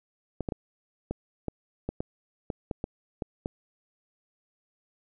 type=clicks; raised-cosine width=2 ms; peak=-17 dBFS; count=12; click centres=0.407 / 0.488 / 0.522 / 1.11 / 1.483 / 1.89 / 2.005 / 2.502 / 2.712 / 2.841 / 3.222 / 3.459 s; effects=none